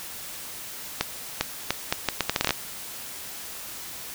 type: accelerating click train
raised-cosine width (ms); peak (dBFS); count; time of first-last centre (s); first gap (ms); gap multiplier
0.2; -4; 13; 1.01-2.507; 400; 0.74
effects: white hiss -38 dBFS RMS until 4.14 s